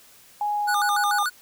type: tone with pitch glide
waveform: sine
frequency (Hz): 830.6 to 823.9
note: G#5 to G#5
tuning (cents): 0 to -14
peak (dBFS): -22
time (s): 0.41-1.23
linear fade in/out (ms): 2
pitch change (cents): -14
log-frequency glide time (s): 0.52-0.83
type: tone with vibrato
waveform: square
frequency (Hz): 1334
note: E6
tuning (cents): +20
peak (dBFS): -23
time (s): 0.67-1.3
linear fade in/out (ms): 20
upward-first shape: square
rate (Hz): 6.8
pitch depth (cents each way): 170
effects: white hiss -52 dBFS RMS until 1.41 s